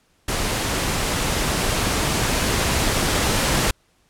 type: noise with level ramp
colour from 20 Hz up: pink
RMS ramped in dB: -23 to -19 dBFS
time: 0.28-3.71 s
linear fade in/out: 5 ms
effects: pink hiss -62 dBFS RMS until 4.09 s + low-pass 11000 Hz 12 dB/octave